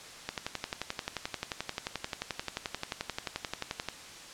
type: click train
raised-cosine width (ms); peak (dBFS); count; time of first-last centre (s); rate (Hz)
0.2; -15; 42; 0.29-3.886; 11.4
effects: white hiss -47 dBFS RMS until 4.33 s + low-pass 7000 Hz 12 dB/octave